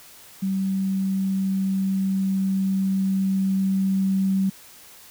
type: tone with level ramp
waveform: sine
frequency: 192.3 Hz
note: G3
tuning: 33 cents flat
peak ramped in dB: -21 to -18 dBFS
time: 0.42-4.5 s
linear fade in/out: 10 ms
effects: white hiss -47 dBFS RMS until 5.1 s